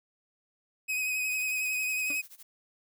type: tone with vibrato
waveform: 45% pulse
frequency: 2520 Hz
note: D#7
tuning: 21 cents sharp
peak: -28 dBFS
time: 0.88-2.22 s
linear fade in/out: 20 ms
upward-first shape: sine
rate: 11 Hz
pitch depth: 25 cents each way
type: noise with tremolo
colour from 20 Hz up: blue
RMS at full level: -48 dBFS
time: 1.31-2.43 s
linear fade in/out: 5 ms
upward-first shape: sine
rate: 12 Hz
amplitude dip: 90%
type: tone with exponential decay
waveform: 35% pulse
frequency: 289.1 Hz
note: D4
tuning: 27 cents flat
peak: -36 dBFS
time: 2.1-2.2 s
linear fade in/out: 2 ms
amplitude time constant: 21 ms
effects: none